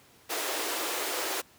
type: high-pass noise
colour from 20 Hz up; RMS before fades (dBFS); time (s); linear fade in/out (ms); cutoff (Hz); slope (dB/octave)
pink; -32; 0.29-1.42; 20; 320; 48
effects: pink hiss -58 dBFS RMS until 1.58 s + high-pass 100 Hz 12 dB/octave